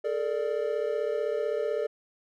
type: tone cluster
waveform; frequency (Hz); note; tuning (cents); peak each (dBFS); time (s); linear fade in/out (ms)
triangle; 424.5 / 460.3 / 589; G#4 / A#4 / D5; +38 / -22 / +5; -29; 0.04-1.87; 10
effects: none